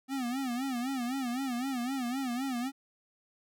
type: tone with vibrato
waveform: square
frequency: 255.1 Hz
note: C4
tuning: 44 cents flat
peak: -32 dBFS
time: 0.08-2.72 s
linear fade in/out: 50 ms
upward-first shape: sine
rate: 3.9 Hz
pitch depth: 130 cents each way
effects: none